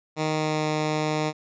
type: tone with pitch glide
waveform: 10% pulse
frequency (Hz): 155.56 to 153.77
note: D#3 to D#3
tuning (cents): 0 to -20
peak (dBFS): -15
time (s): 0.16-1.33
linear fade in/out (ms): 50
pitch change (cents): -20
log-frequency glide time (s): 0.28-0.67
effects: resampled to 16000 Hz